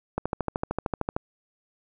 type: click train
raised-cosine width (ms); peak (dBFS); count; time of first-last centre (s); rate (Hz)
1; -12; 14; 0.18-1.165; 13.2
effects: none